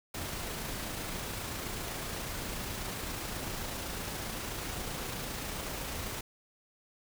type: noise with amplitude modulation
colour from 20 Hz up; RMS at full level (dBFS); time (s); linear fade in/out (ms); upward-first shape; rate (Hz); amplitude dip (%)
pink; -37; 0.14-6.21; 5; sine; 27.7; 25
effects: none